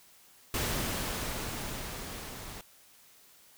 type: noise with level ramp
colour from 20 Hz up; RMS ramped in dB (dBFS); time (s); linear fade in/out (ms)
pink; -31 to -44; 0.54-2.61; 2
effects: white hiss -59 dBFS RMS until 3.57 s